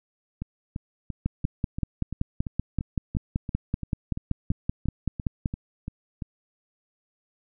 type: two click trains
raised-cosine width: 5 ms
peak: -19 / -12 dBFS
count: 18 / 23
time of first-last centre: 0.42-6.222 / 1.26-5.458 s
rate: 2.93 / 5.24 Hz
effects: none